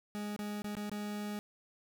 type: tone with dropouts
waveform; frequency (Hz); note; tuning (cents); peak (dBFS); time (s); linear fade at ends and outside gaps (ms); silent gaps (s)
40% pulse; 207.7; G#3; 0; -36; 0.15-1.39; 0; 0.363-0.391 / 0.62-0.643 / 0.752-0.768 / 0.896-0.916
effects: 11-bit